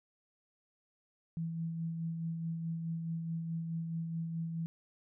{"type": "tone with tremolo", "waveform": "sine", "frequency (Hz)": 164.81, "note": "E3", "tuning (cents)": 0, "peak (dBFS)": -33, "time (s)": [1.37, 4.66], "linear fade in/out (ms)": 0, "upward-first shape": "sine", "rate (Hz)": 4.7, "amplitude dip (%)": 35, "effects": []}